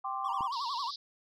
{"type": "chord", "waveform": "sine", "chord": "G suspended fourth", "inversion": "none", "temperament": "just", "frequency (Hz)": [784, 1045.3, 1176], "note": ["G5", "C6", "D6"], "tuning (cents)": [0, -2, 2], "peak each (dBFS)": -37, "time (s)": [0.04, 0.48], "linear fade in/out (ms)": 10}
{"type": "tone with vibrato", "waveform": "triangle", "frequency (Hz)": 1025, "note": "C6", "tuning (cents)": -36, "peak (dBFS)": -31, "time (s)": [0.24, 0.91], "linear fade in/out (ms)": 10, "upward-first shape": "sine", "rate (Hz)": 11, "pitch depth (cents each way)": 190}
{"type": "click", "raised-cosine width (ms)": 3, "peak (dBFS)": -32, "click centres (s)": 0.408}
{"type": "band-pass noise", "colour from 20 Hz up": "white", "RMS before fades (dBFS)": -42, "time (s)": [0.52, 0.96], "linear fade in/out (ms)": 5, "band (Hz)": [3500, 5200], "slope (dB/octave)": 96}
{"effects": []}